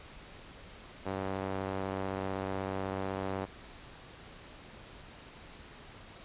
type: tone with band-pass filter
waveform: sawtooth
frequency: 96 Hz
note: G2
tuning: 36 cents flat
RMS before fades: -36 dBFS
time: 1.05-3.46 s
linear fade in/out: 20 ms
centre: 660 Hz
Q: 0.79
effects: pink hiss -51 dBFS RMS until 6.24 s + resampled to 8000 Hz